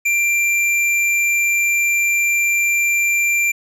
square tone, 2367 Hz, D7, 13 cents sharp, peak -15 dBFS, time 0.05-3.52 s, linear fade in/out 10 ms, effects low-pass 12000 Hz 12 dB/octave + 9-bit

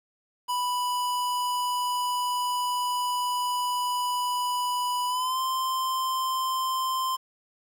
square tone with pitch glide, 987.8 to 1042.3 Hz, B5 to C6, 0 to -7 cents, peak -26 dBFS, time 0.48-7.17 s, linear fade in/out 20 ms, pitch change +93 cents, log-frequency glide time 5.07-5.39 s, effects 9-bit

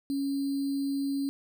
sine tone with sample-and-hold, 277.2 Hz, C#4, in tune, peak -27 dBFS, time 0.1-1.29 s, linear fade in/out 0 ms, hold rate 4410 Hz, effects none

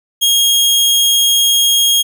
sawtooth tone, 3261 Hz, G#7, 32 cents flat, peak -6 dBFS, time 0.21-2.03 s, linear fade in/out 20 ms, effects none

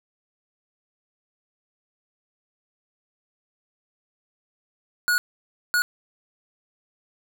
square tone bursts at uneven times, 1453 Hz, F#6, 32 cents flat, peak -19 dBFS, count 2, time 5.08-5.18 / 5.74-5.82 s, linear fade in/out 0 ms, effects 9-bit

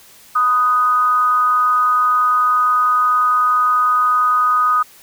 sine tone with amplitude modulation, 1244.5 Hz, D#6, in tune, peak -9 dBFS, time 0.35-4.83 s, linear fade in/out 10 ms, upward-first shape sine, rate 242 Hz, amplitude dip 55%, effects white hiss -45 dBFS RMS until 5.02 s

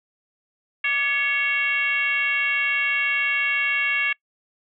sine tone with frequency modulation, 2217 Hz, C#7, in tune, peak -19 dBFS, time 0.84-4.13 s, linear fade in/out 5 ms, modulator 521 Hz, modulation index 1.2, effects noise-tail reverb RT60 0.1 s tail -25 dB re dry

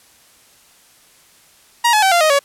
sawtooth tone with pitch steps, 946 / 852.6 / 768.4 / 692.5 / 624.1 / 562.5 Hz, A#5 / G#5 / G5 / F5 / D#5 / C#5, +25 / +45 / -35 / -15 / +5 / +25 cents, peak -7 dBFS, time 1.84-2.392 s, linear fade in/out 10 ms, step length 92 ms, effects white hiss -50 dBFS RMS until 2.44 s + low-pass 12000 Hz 12 dB/octave

